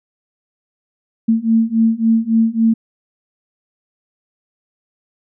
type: beating tone pair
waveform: sine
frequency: 223.7 / 227.3 Hz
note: A3 / A#3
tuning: +29 / -43 cents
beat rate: 3.6 Hz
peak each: -15 / -14 dBFS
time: 1.28-2.74 s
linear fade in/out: 10 ms
effects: none